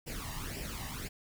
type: noise with flanger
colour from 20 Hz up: pink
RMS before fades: -40 dBFS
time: 0.06-1.09 s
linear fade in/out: 20 ms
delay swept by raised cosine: 0.38 to 1.06 ms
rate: 1.9 Hz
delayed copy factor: +0.7
effects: none

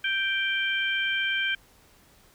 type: harmonic tone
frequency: 784 Hz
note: G5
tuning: in tune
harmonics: 2 / 3 / 4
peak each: -27 / -29 / -30 dBFS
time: 0.04-1.55 s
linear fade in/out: 5 ms
effects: pink hiss -58 dBFS RMS until 2.34 s

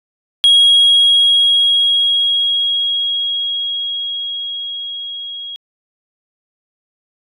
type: tone with level ramp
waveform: sine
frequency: 3295 Hz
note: G#7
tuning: 14 cents flat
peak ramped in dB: -3 to -25 dBFS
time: 0.44-5.56 s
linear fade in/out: 0 ms
effects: tanh soft clip ceiling -5 dBFS

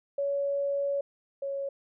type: tone pair in turn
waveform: sine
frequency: 562 / 553.6 Hz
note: C#5 / C#5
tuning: +24 / -2 cents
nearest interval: unison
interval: 26 cents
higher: first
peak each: -26 / -30 dBFS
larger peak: first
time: 0.18-1.01 / 1.42-1.69 s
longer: first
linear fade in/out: 5 ms
effects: none

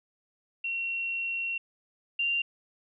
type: tone pair in turn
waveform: sine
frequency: 2732 / 2777 Hz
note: F7 / F7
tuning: -39 / -10 cents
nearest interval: unison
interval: 29 cents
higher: second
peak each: -29 / -25 dBFS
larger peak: second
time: 0.64-1.58 / 2.19-2.42 s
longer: first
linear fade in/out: 5 ms
effects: none

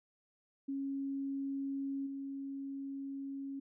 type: tone with level steps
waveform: sine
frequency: 274.6 Hz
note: C#4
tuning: 16 cents flat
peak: -35 / -39 dBFS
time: 0.68-3.6 s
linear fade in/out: 10 ms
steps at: 2.06 s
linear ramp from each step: 10 ms
effects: none

